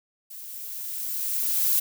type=noise with level ramp; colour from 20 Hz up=violet; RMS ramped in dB=-41 to -21 dBFS; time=0.3-1.8 s; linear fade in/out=10 ms; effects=none